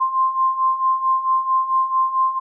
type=beating tone pair; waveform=sine; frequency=1046.5 / 1051 Hz; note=C6 / C6; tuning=0 / +7 cents; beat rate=4.5 Hz; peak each=-22 / -17 dBFS; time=0-2.4 s; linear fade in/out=20 ms; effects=none